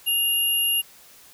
sine tone pair together, 2818 / 11272 Hz, F7 / F9, +15 / +15 cents, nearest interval 2 octaves, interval 2400 cents, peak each -22 dBFS, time 0.06-0.82 s, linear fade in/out 20 ms, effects white hiss -50 dBFS RMS until 1.33 s

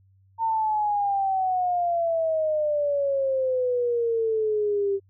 sine exponential sweep, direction down, 913 to 391 Hz, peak -21 dBFS, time 0.38-5 s, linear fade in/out 50 ms, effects added 96 Hz sine -56 dBFS peak until 5.09 s

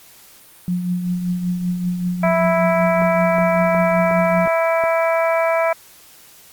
sine tone with tremolo, 178.6 Hz, F3, 39 cents sharp, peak -16 dBFS, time 0.68-4.46 s, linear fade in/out 0 ms, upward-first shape triangle, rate 5.2 Hz, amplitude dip 55%
harmonic tone, 329.6 Hz, E4, in tune, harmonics 2 / 3 / 4 / 5 / 6 / 7, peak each -16 / -23 / -25 / -30 / -31 / -26 dBFS, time 2.23-5.73 s, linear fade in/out 5 ms
click train, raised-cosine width 1 ms, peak -16 dBFS, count 6, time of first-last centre 3.02-4.838 s, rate 2.75 Hz
effects white hiss -46 dBFS RMS until 6.52 s + Opus 48 kbps

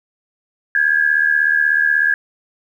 sine tone pair together, 1616 / 1692.4 Hz, G#6 / G#6, -48 / +32 cents, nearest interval minor second, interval 80 cents, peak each -15 dBFS, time 0.75-2.14 s, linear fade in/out 2 ms, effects 8-bit

